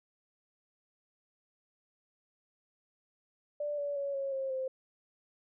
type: tone with pitch steps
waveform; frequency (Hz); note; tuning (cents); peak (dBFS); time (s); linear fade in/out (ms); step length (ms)
sine; 587.3 / 573.9 / 560.8 / 548 / 535.5 / 523.2; D5 / D5 / C#5 / C#5 / C5 / C5; 0 / -40 / +20 / -20 / +40 / 0; -32; 3.6-4.68; 5; 180
effects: none